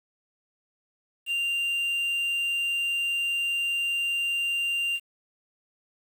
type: tone with quantisation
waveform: triangle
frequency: 2785 Hz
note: F7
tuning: 5 cents flat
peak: -23 dBFS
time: 1.26-5 s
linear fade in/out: 50 ms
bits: 8
effects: none